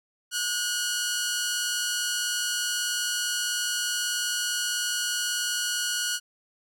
10% pulse tone pair together, 1449.6 / 1568 Hz, F#6 / G6, -36 / 0 cents, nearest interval minor second, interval 136 cents, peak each -18 / -27 dBFS, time 0.31-6.2 s, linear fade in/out 50 ms, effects none

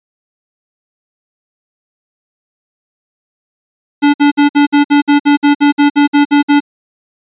square tone bursts, 288.9 Hz, D4, 28 cents flat, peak -6 dBFS, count 15, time 4.02-6.604 s, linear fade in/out 20 ms, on 120 ms, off 56 ms, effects resampled to 8000 Hz

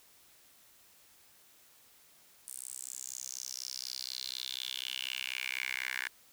10% pulse tone with high-pass filter sweep, 64.1 Hz, C2, 35 cents flat, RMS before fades -40 dBFS, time 2.48-6.08 s, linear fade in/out 0 ms, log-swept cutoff 9200 to 1800 Hz, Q 5, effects white hiss -62 dBFS RMS until 6.32 s

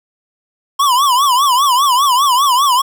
square tone with vibrato, 1061 Hz, C6, 24 cents sharp, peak -10 dBFS, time 0.79-2.82 s, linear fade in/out 10 ms, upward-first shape triangle, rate 5 Hz, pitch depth 190 cents each way, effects 8-bit

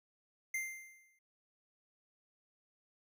square tone with exponential decay, 2093 Hz, C7, in tune, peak -34 dBFS, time 0.54-1.19 s, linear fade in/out 5 ms, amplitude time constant 140 ms, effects none

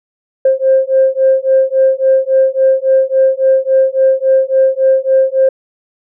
sine beating tone pair, 528 / 531.6 Hz, C5 / C5, +16 / +27 cents, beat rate 3.6 Hz, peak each -10 dBFS, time 0.45-5.49 s, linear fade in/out 5 ms, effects tanh soft clip ceiling -1 dBFS

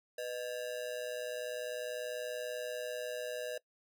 square ring-modulated tone, 557 Hz, C#5, 8 cents sharp, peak -35 dBFS, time 0.18-3.58 s, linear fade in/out 5 ms, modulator 60.2 Hz, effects noise-tail reverb RT60 0.1 s tail -21 dB re dry

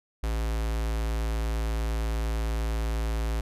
square tone with notch filter, 55.7 Hz, A1, 22 cents sharp, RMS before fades -28 dBFS, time 0.23-3.41 s, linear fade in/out 5 ms, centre 200 Hz, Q 1.9, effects resampled to 32000 Hz

